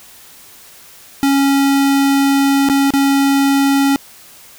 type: tone with dropouts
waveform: square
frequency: 276.5 Hz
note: C#4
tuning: 4 cents flat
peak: -11 dBFS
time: 1.23-3.96 s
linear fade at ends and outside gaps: 0 ms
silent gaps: 2.688-2.698 / 2.905-2.937 s
effects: white hiss -41 dBFS RMS until 4.58 s